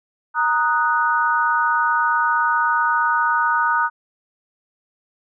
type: chord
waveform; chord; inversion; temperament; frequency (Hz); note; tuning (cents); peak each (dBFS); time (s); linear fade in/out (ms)
sine; D# minor; second; equal; 932.3 / 1244.5 / 1480; A#5 / D#6 / F#6; 0 / 0 / 0; -20; 0.34-3.9; 50
effects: none